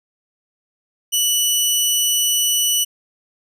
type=tone; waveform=15% pulse; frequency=2960 Hz; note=F#7; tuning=in tune; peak=-8 dBFS; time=1.12-2.85 s; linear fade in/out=20 ms; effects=none